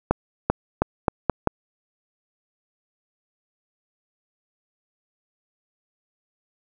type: accelerating click train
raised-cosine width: 1 ms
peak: -3 dBFS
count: 6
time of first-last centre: 0.11-1.473 s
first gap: 390 ms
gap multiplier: 0.82
effects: none